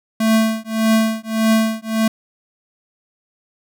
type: tone with tremolo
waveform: square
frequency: 221.6 Hz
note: A3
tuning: 13 cents sharp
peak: -11 dBFS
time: 0.2-2.08 s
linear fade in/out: 5 ms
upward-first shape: triangle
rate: 1.7 Hz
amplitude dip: 100%
effects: none